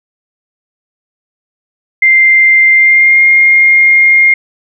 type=tone with pitch glide; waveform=sine; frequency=2093 to 2126 Hz; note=C7 to C7; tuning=0 to +27 cents; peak=-3 dBFS; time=2.02-4.34 s; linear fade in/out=5 ms; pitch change=+27 cents; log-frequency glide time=2.72-3.21 s; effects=none